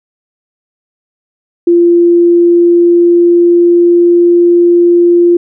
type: tone with pitch glide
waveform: sine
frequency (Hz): 344.7 to 347.1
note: F4 to F4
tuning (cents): -23 to -11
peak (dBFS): -3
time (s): 1.67-5.37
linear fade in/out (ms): 5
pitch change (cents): +12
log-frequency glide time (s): 1.9-4.36
effects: none

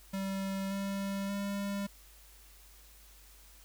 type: tone with pitch steps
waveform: square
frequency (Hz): 194 / 196.94 / 199.92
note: G3 / G3 / G3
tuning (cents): -18 / +8 / +34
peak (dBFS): -34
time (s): 0.13-1.87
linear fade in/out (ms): 10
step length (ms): 580
effects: added 50 Hz sine -57 dBFS peak until 3.64 s + white hiss -59 dBFS RMS until 3.64 s

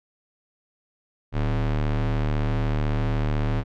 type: ring-modulated tone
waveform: square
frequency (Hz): 75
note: D2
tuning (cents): +37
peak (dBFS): -19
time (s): 1.32-3.64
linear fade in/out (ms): 50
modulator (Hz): 38
effects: low-pass 3000 Hz 12 dB/octave

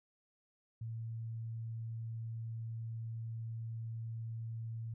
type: tone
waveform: sine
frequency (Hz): 113.6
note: A#2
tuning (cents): -44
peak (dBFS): -39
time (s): 0.81-4.94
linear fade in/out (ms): 5
effects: none

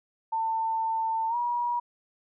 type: tone with pitch glide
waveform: sine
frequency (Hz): 896 to 960.3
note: A5 to B5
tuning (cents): +31 to -49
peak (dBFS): -25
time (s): 0.32-1.8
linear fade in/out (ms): 10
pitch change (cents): +120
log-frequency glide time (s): 1.28-1.36
effects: none

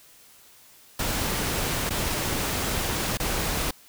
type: noise with dropouts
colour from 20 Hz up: pink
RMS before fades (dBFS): -27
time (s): 0.99-3.71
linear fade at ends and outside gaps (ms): 5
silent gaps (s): 1.895-1.905 / 3.173-3.198
effects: white hiss -53 dBFS RMS until 3.88 s

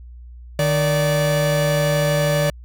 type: tone pair together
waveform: 45% pulse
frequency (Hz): 153.05 / 580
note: D#3 / D5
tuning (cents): -28 / -22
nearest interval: octave + major seventh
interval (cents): 2306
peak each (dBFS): -19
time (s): 0.59-2.5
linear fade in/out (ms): 2
effects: added 60 Hz sine -36 dBFS peak until 2.64 s

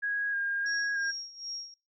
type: tone with vibrato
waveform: sine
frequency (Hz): 1633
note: G#6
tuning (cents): -30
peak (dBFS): -28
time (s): 0.02-1.12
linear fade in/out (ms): 20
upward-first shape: square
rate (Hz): 1.6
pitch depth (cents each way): 20
type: tone with tremolo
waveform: sine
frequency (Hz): 5588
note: F8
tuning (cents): 0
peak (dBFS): -34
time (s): 0.66-1.74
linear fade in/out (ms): 2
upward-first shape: sine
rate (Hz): 2.6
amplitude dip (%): 80
effects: noise-tail reverb RT60 0.3 s tail -26 dB re dry

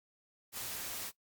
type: noise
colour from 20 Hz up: white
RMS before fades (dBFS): -41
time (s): 0.52-1.12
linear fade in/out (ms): 50
effects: noise-tail reverb RT60 0.1 s tail -18 dB re dry + Opus 48 kbps

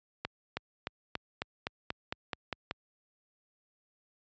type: accelerating click train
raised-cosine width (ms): 0.3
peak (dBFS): -17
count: 11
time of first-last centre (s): 0.25-2.711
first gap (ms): 320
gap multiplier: 0.94
effects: high-pass 60 Hz 12 dB/octave + resampled to 16000 Hz

